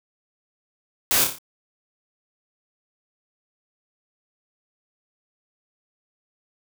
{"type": "noise with echo", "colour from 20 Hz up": "white", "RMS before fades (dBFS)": -20, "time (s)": [1.11, 1.24], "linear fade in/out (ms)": 0, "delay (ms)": 29, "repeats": 5, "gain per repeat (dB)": -5, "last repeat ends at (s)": 1.385, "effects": []}